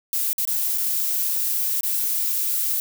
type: noise with dropouts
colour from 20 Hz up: violet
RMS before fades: -23 dBFS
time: 0.13-2.8 s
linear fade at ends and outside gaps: 1 ms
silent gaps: 0.331-0.381 / 0.452-0.474 / 0.776-0.781 / 1.808-1.832 s
effects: none